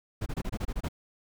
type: noise bursts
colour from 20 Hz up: brown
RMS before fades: -31 dBFS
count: 9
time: 0.21-0.886 s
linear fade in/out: 10 ms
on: 52 ms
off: 26 ms
effects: none